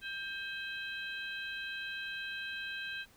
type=harmonic tone with a mistuned harmonic; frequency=791 Hz; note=G5; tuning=15 cents sharp; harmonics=2 / 3 / 4 / 5; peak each=-40 / -44 / -46 / -48 dBFS; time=0.01-3.06 s; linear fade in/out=50 ms; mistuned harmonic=3; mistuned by=+130 cents; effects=pink hiss -63 dBFS RMS until 3.16 s